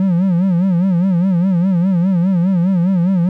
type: tone with vibrato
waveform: triangle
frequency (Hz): 181.5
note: F#3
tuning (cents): -33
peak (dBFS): -9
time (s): 0-3.29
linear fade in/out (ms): 2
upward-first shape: sine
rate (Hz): 4.9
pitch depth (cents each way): 130
effects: none